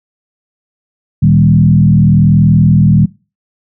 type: tone with frequency modulation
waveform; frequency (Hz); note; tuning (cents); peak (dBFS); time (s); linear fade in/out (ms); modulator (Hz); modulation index
sine; 156; D#3; +5; -4; 1.22-3.06; 10; 41; 1.2
effects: noise-tail reverb RT60 0.3 s tail -20 dB re dry